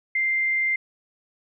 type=tone; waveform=sine; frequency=2093 Hz; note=C7; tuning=in tune; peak=-20 dBFS; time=0.15-0.76 s; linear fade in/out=5 ms; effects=none